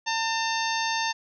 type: harmonic tone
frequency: 900 Hz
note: A5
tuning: 39 cents sharp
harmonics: 1 / 2 / 3 / 4 / 5 / 6 / 7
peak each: -28 / -31 / -33 / -34 / -35 / -36 / -36 dBFS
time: 0.06-1.13 s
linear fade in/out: 20 ms
effects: none